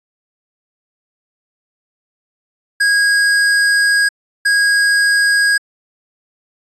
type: tone pair in turn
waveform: square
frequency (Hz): 1641 / 1641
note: G#6 / G#6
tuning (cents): -21 / -21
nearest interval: unison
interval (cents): 0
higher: neither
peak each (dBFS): -11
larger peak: neither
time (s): 2.8-4.09 / 4.45-5.58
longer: first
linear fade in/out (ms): 10
effects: resampled to 24000 Hz